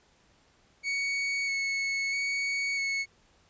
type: tone with vibrato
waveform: 40% pulse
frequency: 2217 Hz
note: C#7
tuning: in tune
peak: -27 dBFS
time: 0.83-3.06 s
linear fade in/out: 50 ms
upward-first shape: square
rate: 0.77 Hz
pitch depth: 12 cents each way
effects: pink hiss -64 dBFS RMS until 3.49 s + resampled to 16000 Hz